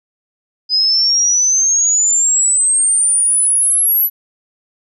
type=exponential sweep; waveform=sine; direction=up; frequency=4978 to 11930 Hz; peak=-10 dBFS; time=0.69-4.1 s; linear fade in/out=50 ms; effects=none